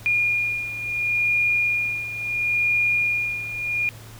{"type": "beating tone pair", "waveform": "sine", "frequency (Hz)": [2425, 2425.73], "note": ["D#7", "D#7"], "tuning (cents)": [-45, -45], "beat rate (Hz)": 0.73, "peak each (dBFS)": [-21, -26], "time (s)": [0.06, 3.89], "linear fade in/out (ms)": 0, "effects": ["added 111 Hz sine -41 dBFS peak until 4.19 s", "pink hiss -45 dBFS RMS until 4.19 s"]}